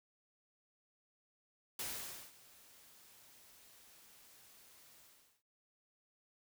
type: noise with ADSR envelope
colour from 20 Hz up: white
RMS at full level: -41 dBFS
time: 1.79-5.43 s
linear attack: 3 ms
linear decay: 520 ms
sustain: -21 dB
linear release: 430 ms
effects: none